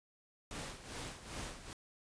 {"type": "noise with tremolo", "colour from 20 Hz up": "pink", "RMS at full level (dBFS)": -43, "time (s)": [0.51, 1.73], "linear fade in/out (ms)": 0, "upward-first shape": "sine", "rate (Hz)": 2.5, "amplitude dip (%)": 70, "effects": ["resampled to 22050 Hz"]}